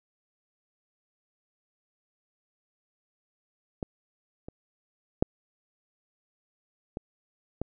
clicks, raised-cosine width 2 ms, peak -18 / -26 / -7 / -20 / -17 dBFS, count 5, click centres 3.828 / 4.485 / 5.225 / 6.971 / 7.616 s, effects none

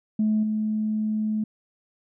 sine tone with level steps, 215.3 Hz, A3, 37 cents flat, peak -18 / -22 dBFS, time 0.19-1.44 s, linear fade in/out 5 ms, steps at 0.43 s, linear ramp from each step 5 ms, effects tanh soft clip ceiling -15 dBFS

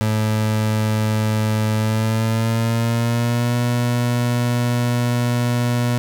30% pulse tone with pitch glide, 108.4 to 120.97 Hz, A2 to B2, -25 to -35 cents, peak -14 dBFS, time 0.01-5.98 s, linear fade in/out 0 ms, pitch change +190 cents, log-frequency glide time 1.73-3.57 s, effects none

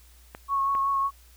clicks, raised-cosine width 0.5 ms, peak -23 dBFS, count 2, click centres 0.349 / 0.751 s
sine tone with vibrato, 1100 Hz, C#6, 14 cents flat, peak -22 dBFS, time 0.48-1.11 s, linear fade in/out 50 ms, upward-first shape triangle, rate 5.4 Hz, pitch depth 21 cents each way
effects added 60 Hz sine -52 dBFS peak until 1.36 s + white hiss -58 dBFS RMS until 1.36 s

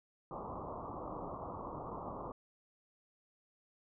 white low-pass noise, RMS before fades -44 dBFS, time 0.31-2.32 s, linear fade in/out 2 ms, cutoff 1200 Hz, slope 96 dB/octave, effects none

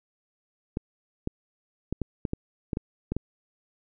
clicks, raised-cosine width 3 ms, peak -15 dBFS, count 10, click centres 0.771 / 1.274 / 1.926 / 2.017 / 2.252 / 2.334 / 2.732 / 2.771 / 3.12 / 3.166 s, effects none

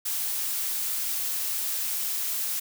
blue noise, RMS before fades -29 dBFS, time 0.05-2.6 s, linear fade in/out 10 ms, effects none

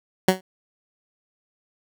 15% pulse tone with exponential decay, 187 Hz, F#3, 19 cents sharp, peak -4 dBFS, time 0.28-0.41 s, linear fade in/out 5 ms, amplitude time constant 28 ms, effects none

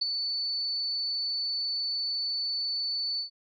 sine tone with ADSR envelope, 4487 Hz, C#8, 20 cents sharp, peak -22 dBFS, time 0.01-3.3 s, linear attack 11 ms, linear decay 14 ms, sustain -6 dB, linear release 110 ms, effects none

